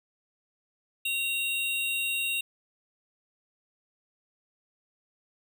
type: tone pair together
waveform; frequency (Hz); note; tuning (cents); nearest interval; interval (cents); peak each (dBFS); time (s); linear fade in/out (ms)
square; 2759 / 3738; F7 / A#7; -22 / +4; perfect fourth; 526; -29 / -34; 1.05-2.41; 5
effects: none